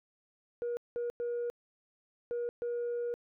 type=tone bursts at uneven times; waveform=sine; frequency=477.8 Hz; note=A#4; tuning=43 cents sharp; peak=-30 dBFS; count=5; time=0.62-0.77 / 0.96-1.1 / 1.2-1.5 / 2.31-2.49 / 2.62-3.14 s; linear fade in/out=0 ms; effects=tanh soft clip ceiling -30 dBFS